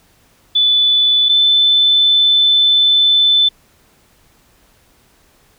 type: tone pair in turn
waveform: sine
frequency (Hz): 3481 / 3519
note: A7 / A7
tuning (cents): -19 / 0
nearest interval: unison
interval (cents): 19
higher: second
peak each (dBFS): -9 / -8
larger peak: second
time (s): 0.55-1.29 / 1.29-3.49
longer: second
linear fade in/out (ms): 10
effects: pink hiss -53 dBFS RMS until 5.58 s